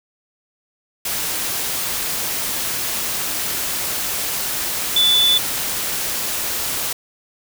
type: tone in noise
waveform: sine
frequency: 3482 Hz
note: A7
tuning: 19 cents flat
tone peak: -12 dBFS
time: 4.96-5.38 s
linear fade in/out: 5 ms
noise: white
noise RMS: -23 dBFS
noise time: 1.05-6.93 s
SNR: +8 dB
effects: none